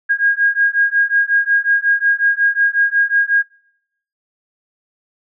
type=beating tone pair; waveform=sine; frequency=1628 / 1633.5 Hz; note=G#6 / G#6; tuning=-35 / -29 cents; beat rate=5.5 Hz; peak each=-15 dBFS; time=0.09-3.43 s; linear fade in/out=20 ms; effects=noise-tail reverb RT60 0.8 s tail -26 dB re dry